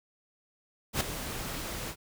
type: noise with ADSR envelope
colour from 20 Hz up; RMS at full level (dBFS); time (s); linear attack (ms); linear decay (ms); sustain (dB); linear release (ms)
pink; -26; 0.93-1.96; 78; 4; -11; 72
effects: none